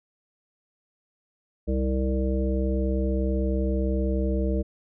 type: harmonic tone with a mistuned harmonic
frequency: 65.41 Hz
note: C2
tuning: in tune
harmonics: 1 / 3 / 5 / 7 / 9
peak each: -24 / -29 / -31 / -32 / -34 dBFS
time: 1.67-4.63 s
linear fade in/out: 20 ms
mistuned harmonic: 5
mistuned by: -17 cents
effects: none